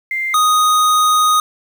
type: tone pair in turn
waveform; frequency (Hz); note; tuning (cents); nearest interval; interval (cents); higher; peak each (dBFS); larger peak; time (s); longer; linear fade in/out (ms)
sine / square; 2093 / 1244.5; C7 / D#6; 0 / 0; major sixth; 900; first; -17 / -11; second; 0.11-0.34 / 0.34-1.4; second; 2
effects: 7-bit